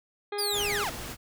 harmonic tone, 410 Hz, G#4, 22 cents flat, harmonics 1 / 2 / 3 / 4 / 5 / 6 / 8 / 9 / 10, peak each -32 / -38 / -42 / -44 / -46 / -48 / -50 / -51 / -52 dBFS, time 0.32-0.84 s, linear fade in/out 5 ms
sawtooth linear sweep, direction down, 5030 to 572 Hz, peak -25 dBFS, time 0.38-0.9 s, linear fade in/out 10 ms
pink noise, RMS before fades -38 dBFS, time 0.52-1.17 s, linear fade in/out 50 ms
effects none

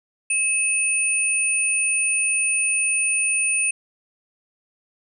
sine tone pair together, 2581 / 9198 Hz, E7 / D9, -37 / -37 cents, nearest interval octave + minor seventh, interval 2200 cents, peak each -21 dBFS, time 0.3-3.71 s, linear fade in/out 5 ms, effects none

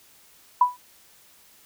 sine tone with exponential decay, 987.8 Hz, B5, in tune, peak -10 dBFS, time 0.61-0.77 s, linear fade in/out 5 ms, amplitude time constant 34 ms, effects white hiss -55 dBFS RMS until 1.65 s

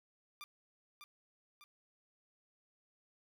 15% pulse tone with echo, 1188 Hz, D6, 20 cents sharp, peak -40 dBFS, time 0.41-0.44 s, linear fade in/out 0 ms, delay 600 ms, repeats 2, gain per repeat -5 dB, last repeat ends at 1.64 s, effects none

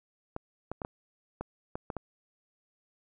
clicks, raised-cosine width 1 ms, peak -21 dBFS, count 8, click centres 0.364 / 0.716 / 0.818 / 0.849 / 1.41 / 1.755 / 1.902 / 1.967 s, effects none

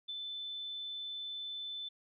sine tone with ADSR envelope, 3520 Hz, A7, in tune, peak -37 dBFS, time 0.08-1.89 s, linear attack 14 ms, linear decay 32 ms, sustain -2 dB, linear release 11 ms, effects none

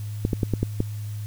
clicks, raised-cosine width 3 ms, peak -9 dBFS, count 6, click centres 0.251 / 0.332 / 0.432 / 0.537 / 0.63 / 0.804 s, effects added 105 Hz sine -29 dBFS peak until 1.26 s + white hiss -49 dBFS RMS until 1.26 s

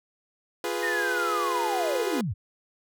sawtooth chord, F diminished, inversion none, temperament equal, 349.2 / 415.3 / 493.9 Hz, F4 / Ab4 / Cb5, 0 / 0 / 0 cents, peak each -28 dBFS, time 0.64-2.21 s, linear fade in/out 2 ms
sine linear sweep, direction down, 1864.7 to 73.42 Hz, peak -26 dBFS, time 0.82-2.34 s, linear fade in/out 20 ms
effects none

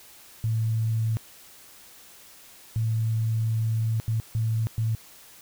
sine tone bursts at uneven times, 111.9 Hz, A2, 30 cents sharp, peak -22 dBFS, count 5, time 0.44-1.17 / 2.76-4 / 4.08-4.2 / 4.35-4.67 / 4.78-4.95 s, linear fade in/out 0 ms, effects white hiss -50 dBFS RMS until 5.41 s

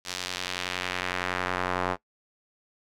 square tone with band-pass filter sweep, 45.41 Hz, F#1, 32 cents flat, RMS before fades -31 dBFS, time 0.04-1.97 s, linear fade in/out 50 ms, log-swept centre 5100 to 990 Hz, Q 1.1, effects noise-tail reverb RT60 0.1 s tail -21 dB re dry

